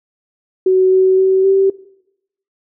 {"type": "tone with pitch steps", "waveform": "sine", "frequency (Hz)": [374.2, 376.6, 380, 387.6], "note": ["F#4", "F#4", "F#4", "G4"], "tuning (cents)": [20, 31, 46, -20], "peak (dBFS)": -8, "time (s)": [0.66, 1.7], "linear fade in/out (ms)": 5, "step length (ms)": 260, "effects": ["noise-tail reverb RT60 0.8 s tail -19 dB re dry"]}